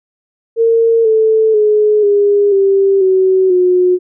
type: tone with pitch steps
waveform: sine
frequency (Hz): 457.3 / 439.9 / 423.2 / 407.2 / 391.7 / 376.8 / 362.5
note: A#4 / A4 / G#4 / G#4 / G4 / F#4 / F#4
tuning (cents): -33 / 0 / +33 / -34 / -1 / +32 / -35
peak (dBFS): -7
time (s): 0.56-3.99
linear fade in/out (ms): 50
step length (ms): 490
effects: none